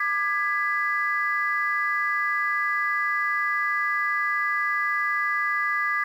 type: chord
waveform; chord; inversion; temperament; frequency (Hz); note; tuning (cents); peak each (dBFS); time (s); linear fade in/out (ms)
sine; G# diminished; second; just; 1196.1 / 1661.2 / 1993.5; D6 / G#6 / B6; +31 / 0 / +16; -26; 0-6.04; 5
effects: tanh soft clip ceiling -13 dBFS + 9-bit